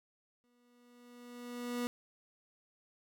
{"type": "tone with exponential growth", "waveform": "30% pulse", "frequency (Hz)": 242.9, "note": "B3", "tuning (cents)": -29, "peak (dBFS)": -30, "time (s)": [0.44, 1.87], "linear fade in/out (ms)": 0, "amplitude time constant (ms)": 310, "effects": []}